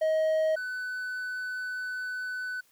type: tone pair in turn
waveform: triangle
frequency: 631 / 1500.8 Hz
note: D#5 / F#6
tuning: +24 / +24 cents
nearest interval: octave + minor third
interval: 1500 cents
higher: second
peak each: -21 / -30 dBFS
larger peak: first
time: 0.01-0.56 / 0.56-2.61 s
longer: second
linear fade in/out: 10 ms
effects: white hiss -65 dBFS RMS until 2.71 s